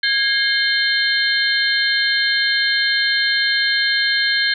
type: tone cluster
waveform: sine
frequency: 1641 / 2135 / 3119 / 3652 / 4175 Hz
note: G#6 / C7 / G7 / A#7 / C8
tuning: -21 / +34 / -9 / -36 / -5 cents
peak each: -18 / -24 / -24 / -27 / -20 dBFS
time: 0.03-4.54 s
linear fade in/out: 5 ms
effects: none